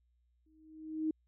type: tone with exponential growth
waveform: sine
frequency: 313.8 Hz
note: D#4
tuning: 15 cents sharp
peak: -28 dBFS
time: 0.46-1.11 s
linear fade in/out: 5 ms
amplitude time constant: 140 ms
effects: added 60 Hz sine -70 dBFS peak until 1.27 s